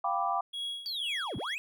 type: chord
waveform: sine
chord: G dominant seventh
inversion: third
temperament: equal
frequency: 698.5 / 784 / 987.8 / 1174.7 Hz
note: F5 / G5 / B5 / D6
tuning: 0 / 0 / 0 / 0 cents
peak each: -33 / -32 / -35 / -32 dBFS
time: 0.04-0.41 s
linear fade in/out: 5 ms
type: tone with tremolo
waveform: triangle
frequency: 3322 Hz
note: G#7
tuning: in tune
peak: -31 dBFS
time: 0.53-1.55 s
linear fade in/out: 10 ms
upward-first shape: sine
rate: 2.1 Hz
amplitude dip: 80%
type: linear two-way sweep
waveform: triangle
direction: down then up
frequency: 4684 to 73.42 to 2651 Hz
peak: -32 dBFS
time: 0.86-1.58 s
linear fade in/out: 0 ms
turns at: 1.37 s
effects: none